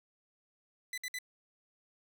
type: tone bursts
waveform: sawtooth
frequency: 2000 Hz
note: B6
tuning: 21 cents sharp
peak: -33 dBFS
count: 3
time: 0.93-1.187 s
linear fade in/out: 2 ms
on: 47 ms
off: 58 ms
effects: none